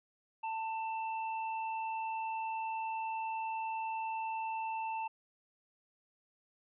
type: tone with tanh clipping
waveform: sine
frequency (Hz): 890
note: A5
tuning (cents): +20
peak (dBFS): -37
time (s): 0.43-5.08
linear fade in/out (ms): 10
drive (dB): 15
effects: resampled to 8000 Hz